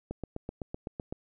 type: click train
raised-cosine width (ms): 2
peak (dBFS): -22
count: 9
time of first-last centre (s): 0.11-1.125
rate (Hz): 7.88
effects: none

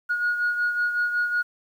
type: beating tone pair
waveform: sine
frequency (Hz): 1444 / 1449.4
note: F#6 / F#6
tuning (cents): -43 / -36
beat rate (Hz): 5.4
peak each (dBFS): -21 / -29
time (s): 0.09-1.43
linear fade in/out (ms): 20
effects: tanh soft clip ceiling -17 dBFS + 9-bit

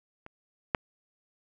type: clicks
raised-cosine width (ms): 0.5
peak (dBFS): -29 / -9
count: 2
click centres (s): 0.264 / 0.748
effects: none

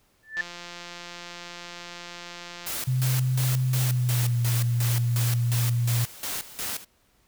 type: tone with exponential growth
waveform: sine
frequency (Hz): 1760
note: A6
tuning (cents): 0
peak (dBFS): -20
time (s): 0.23-0.41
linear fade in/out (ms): 2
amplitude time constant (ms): 39
type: click train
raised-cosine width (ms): 0.2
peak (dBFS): -22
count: 402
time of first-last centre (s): 0.37-2.675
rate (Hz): 174
type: noise with tremolo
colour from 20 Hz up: white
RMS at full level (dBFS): -31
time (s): 2.66-6.85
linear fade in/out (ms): 10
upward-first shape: square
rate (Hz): 2.8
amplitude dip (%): 80
type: tone with pitch glide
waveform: sine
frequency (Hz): 128.3 to 119.02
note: C3 to A#2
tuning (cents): -34 to +36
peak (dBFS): -21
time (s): 2.87-6.05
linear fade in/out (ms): 10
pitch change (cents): -130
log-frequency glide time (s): 3.72-4.39
effects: pink hiss -65 dBFS RMS until 7.27 s

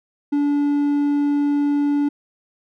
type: tone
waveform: triangle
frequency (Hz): 288.5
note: D4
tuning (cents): -31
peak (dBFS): -14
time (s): 0.32-2.09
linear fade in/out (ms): 10
effects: none

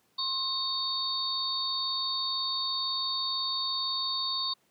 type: tone cluster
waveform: sine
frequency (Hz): 1061 / 3701 / 4477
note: C6 / A#7 / C#8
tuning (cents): +24 / -13 / +16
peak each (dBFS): -36 / -33 / -31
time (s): 0.18-4.54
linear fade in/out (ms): 10
effects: pink hiss -69 dBFS RMS until 4.7 s + high-pass 150 Hz 12 dB/octave

